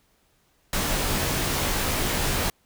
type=noise with comb filter; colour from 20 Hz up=pink; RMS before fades=-25 dBFS; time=0.73-2.5 s; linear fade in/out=2 ms; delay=18 ms; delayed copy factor=-0.65; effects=pink hiss -65 dBFS RMS until 2.65 s